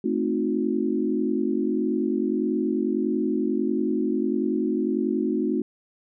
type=chord; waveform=sine; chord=A diminished seventh; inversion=none; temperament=equal with one note detuned; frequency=220 / 261.6 / 311.1 / 362 Hz; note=A3 / C4 / Eb4 / Gb4; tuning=0 / 0 / 0 / -38 cents; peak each=-27 dBFS; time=0.04-5.62 s; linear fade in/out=5 ms; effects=none